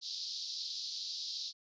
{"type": "band-pass noise", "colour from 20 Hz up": "pink", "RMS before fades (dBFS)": -41, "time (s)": [0.01, 1.53], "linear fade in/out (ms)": 50, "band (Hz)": [3900, 5300], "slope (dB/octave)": 48, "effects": ["resampled to 16000 Hz"]}